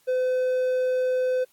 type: tone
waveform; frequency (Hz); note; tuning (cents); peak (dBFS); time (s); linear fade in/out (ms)
triangle; 509; C5; -48; -19; 0.07-1.45; 20
effects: white hiss -63 dBFS RMS until 1.52 s + AAC 64 kbps